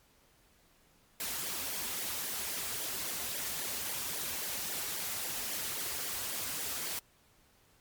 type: noise with flanger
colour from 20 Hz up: white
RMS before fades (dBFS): -37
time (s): 1.2-6.99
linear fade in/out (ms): 2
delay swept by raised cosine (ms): 0.74 to 6.54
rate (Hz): 3.7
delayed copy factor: -0.95
effects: pink hiss -66 dBFS RMS until 7.8 s + MP3 96 kbps